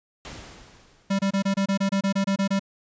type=noise with exponential decay; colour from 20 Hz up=pink; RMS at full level=-37 dBFS; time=0.25-1.63 s; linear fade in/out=0 ms; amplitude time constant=300 ms
type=tone bursts; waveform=square; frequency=196 Hz; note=G3; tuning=in tune; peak=-21 dBFS; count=13; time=1.1-2.595 s; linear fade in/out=10 ms; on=91 ms; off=26 ms
effects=resampled to 16000 Hz